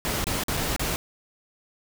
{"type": "noise with dropouts", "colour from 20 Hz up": "pink", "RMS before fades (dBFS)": -27, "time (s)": [0.05, 0.96], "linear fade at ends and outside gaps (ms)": 0, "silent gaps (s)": [[0.242, 0.269], [0.436, 0.483], [0.569, 0.573], [0.763, 0.795]], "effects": []}